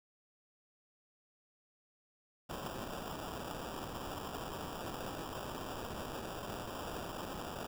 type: noise with sample-and-hold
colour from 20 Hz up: blue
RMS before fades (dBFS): -43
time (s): 2.49-7.67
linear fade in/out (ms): 10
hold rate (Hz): 2100
effects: none